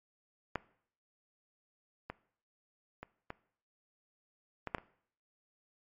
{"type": "clicks", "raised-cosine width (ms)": 0.5, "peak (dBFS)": [-17, -24, -28, -25, -22, -16, -29], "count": 7, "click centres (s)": [0.557, 2.1, 3.03, 3.304, 4.673, 4.748, 4.783], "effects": ["noise-tail reverb RT60 0.6 s tail -20 dB re dry", "MP3 48 kbps"]}